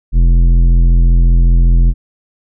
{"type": "tone with tanh clipping", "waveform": "sine", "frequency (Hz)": 42.64, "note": "F1", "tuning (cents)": -41, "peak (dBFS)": -7, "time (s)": [0.12, 1.94], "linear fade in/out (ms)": 50, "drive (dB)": 11, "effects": []}